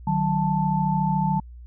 sine tone cluster, 153.9 / 187.7 / 881 Hz, D#3 / F#3 / A5, -19 / +25 / +2 cents, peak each -24 dBFS, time 0.07-1.4 s, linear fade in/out 5 ms, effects added 60 Hz sine -39 dBFS peak until 1.66 s

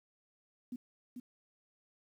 sine tone with echo, 246.9 Hz, B3, in tune, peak -38 dBFS, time 0.72-0.76 s, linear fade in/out 5 ms, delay 440 ms, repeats 1, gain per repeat -4 dB, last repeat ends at 1.2 s, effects 11-bit

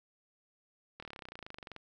slowing click train, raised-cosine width 0.3 ms, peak -29 dBFS, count 23, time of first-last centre 1-1.763 s, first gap 25 ms, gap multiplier 1.03, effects none

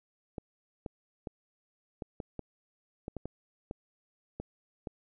clicks, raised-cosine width 2 ms, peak -24 dBFS, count 12, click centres 0.382 / 0.862 / 1.272 / 2.022 / 2.202 / 2.393 / 3.081 / 3.167 / 3.256 / 3.711 / 4.4 / 4.872 s, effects none

